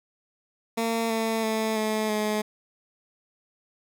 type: tone with pitch steps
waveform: 15% pulse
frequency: 228 / 224.1 / 220.2 / 216.5 / 212.7 Hz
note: A#3 / A3 / A3 / A3 / G#3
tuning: -38 / +32 / +2 / -28 / +42 cents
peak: -18 dBFS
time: 0.77-2.42 s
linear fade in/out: 10 ms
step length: 330 ms
effects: none